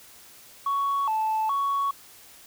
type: tone with vibrato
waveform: sine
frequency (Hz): 987.8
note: B5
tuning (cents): 0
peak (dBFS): -21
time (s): 0.66-1.91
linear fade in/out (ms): 5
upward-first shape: square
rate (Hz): 1.2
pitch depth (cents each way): 210
effects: tanh soft clip ceiling -20 dBFS + white hiss -50 dBFS RMS until 2.46 s